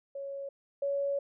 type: tone pair in turn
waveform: sine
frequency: 554.4 / 560.8 Hz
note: C#5 / C#5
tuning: 0 / +20 cents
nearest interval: unison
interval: 20 cents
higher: second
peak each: -36 / -28 dBFS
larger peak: second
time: 0.15-0.49 / 0.82-1.19 s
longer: second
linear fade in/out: 5 ms
effects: none